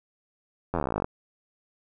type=slowing click train; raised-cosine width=1 ms; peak=-13 dBFS; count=20; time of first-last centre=0.74-1.044 s; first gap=11 ms; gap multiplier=1.04; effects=none